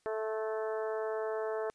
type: harmonic tone with a mistuned harmonic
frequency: 218.8 Hz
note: A3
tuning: 9 cents flat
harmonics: 2 / 3 / 4 / 5 / 6 / 7 / 8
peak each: -34 / -38 / -44 / -46 / -47 / -50 / -50 dBFS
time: 0.06-1.7 s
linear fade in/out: 0 ms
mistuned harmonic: 5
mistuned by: -15 cents
effects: white hiss -73 dBFS RMS until 1.74 s + resampled to 22050 Hz